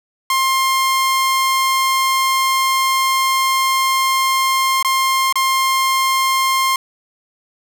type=tone with dropouts; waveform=sawtooth; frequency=1060 Hz; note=C6; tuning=22 cents sharp; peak=-10 dBFS; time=0.3-6.76 s; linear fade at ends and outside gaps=2 ms; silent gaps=4.827-4.847 / 5.326-5.356 s; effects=none